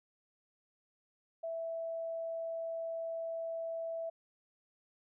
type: tone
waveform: sine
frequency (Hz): 659.3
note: E5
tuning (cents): 0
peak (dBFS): -36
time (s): 1.43-4.1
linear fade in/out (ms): 10
effects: none